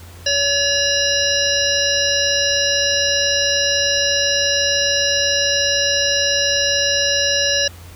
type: harmonic tone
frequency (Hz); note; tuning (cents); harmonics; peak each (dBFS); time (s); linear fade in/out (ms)
567; C#5; +39; 1 / 3 / 5 / 7 / 9 / 10; -22 / -22 / -22 / -22 / -22 / -22; 0.26-7.68; 5
effects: added 86 Hz sine -37 dBFS peak until 7.95 s + pink hiss -43 dBFS RMS until 7.95 s